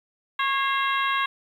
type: harmonic tone with a mistuned harmonic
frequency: 546 Hz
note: C#5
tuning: 26 cents flat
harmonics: 2 / 3 / 4 / 5 / 6 / 7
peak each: -24 / -28 / -30 / -32 / -34 / -35 dBFS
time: 0.39-1.26 s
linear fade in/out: 5 ms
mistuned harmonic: 4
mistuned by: -63 cents
effects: 9-bit